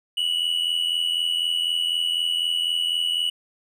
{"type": "tone pair together", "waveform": "triangle", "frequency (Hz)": [2876, 2960], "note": ["F#7", "F#7"], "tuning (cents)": [-50, 0], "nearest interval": "unison", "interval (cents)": 50, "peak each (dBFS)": [-25, -21], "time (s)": [0.17, 3.3], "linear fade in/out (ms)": 5, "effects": []}